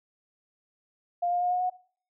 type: tone with pitch steps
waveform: sine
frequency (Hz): 701 / 708.3 / 715.7 / 723.2 / 730.8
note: F5 / F5 / F5 / F#5 / F#5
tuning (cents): +6 / +24 / +42 / -40 / -22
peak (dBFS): -24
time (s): 1.22-1.7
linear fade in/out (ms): 10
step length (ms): 96
effects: noise-tail reverb RT60 0.5 s tail -20 dB re dry